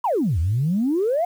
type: exponential two-way sweep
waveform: sine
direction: down then up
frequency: 1054 to 76.4 to 729 Hz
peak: -17 dBFS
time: 0.04-1.25 s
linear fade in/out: 5 ms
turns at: 0.39 s
effects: tanh soft clip ceiling -13 dBFS + 8-bit